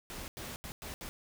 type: noise bursts at uneven times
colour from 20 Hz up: pink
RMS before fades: -43 dBFS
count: 5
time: 0.1-0.28 / 0.37-0.56 / 0.64-0.72 / 0.82-0.94 / 1.01-1.09 s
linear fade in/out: 0 ms
effects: none